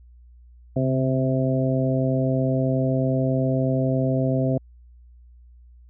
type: harmonic tone with a mistuned harmonic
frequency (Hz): 130.9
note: C3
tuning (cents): +1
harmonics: 1 / 2 / 3 / 4 / 5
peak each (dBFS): -22 / -24 / -31 / -28 / -28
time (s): 0.76-4.58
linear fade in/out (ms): 5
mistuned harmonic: 1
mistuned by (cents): +41
effects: added 60 Hz sine -46 dBFS peak until 5.89 s